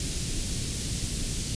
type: band-stop noise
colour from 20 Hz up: pink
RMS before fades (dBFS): -30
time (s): 0-1.55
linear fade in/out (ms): 2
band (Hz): 240 to 4100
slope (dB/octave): 12
effects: resampled to 22050 Hz